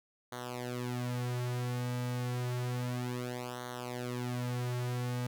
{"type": "tone with flanger", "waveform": "sawtooth", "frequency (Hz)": 123.47, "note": "B2", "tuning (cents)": 0, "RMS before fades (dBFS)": -36, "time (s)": [0.32, 5.27], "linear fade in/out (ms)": 5, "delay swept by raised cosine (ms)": [0.39, 5.29], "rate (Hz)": 0.3, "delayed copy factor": -0.9, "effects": []}